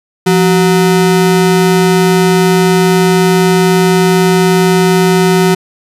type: ring-modulated tone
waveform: square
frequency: 275.4 Hz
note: C#4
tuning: 11 cents flat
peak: -4 dBFS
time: 0.26-5.55 s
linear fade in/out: 10 ms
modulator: 102 Hz
effects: resampled to 32000 Hz